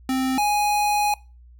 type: tone pair in turn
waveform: square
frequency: 261.6 / 830.5 Hz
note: C4 / G#5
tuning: 0 / 0 cents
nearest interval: octave + minor sixth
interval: 2000 cents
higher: second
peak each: -21 / -19 dBFS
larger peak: second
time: 0.09-0.38 / 0.38-1.14 s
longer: second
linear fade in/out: 2 ms
effects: noise-tail reverb RT60 0.3 s tail -22 dB re dry + added 60 Hz sine -45 dBFS peak until 1.59 s